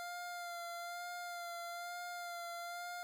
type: tone with vibrato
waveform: 25% pulse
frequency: 697 Hz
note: F5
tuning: 4 cents flat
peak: -39 dBFS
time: 0-3.03 s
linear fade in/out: 0 ms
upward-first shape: sine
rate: 1.1 Hz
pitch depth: 23 cents each way
effects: none